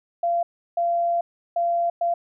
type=tone bursts at uneven times; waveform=sine; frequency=687 Hz; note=F5; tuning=29 cents flat; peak=-19 dBFS; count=4; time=0.23-0.43 / 0.77-1.21 / 1.56-1.9 / 2.01-2.14 s; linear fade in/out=5 ms; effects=none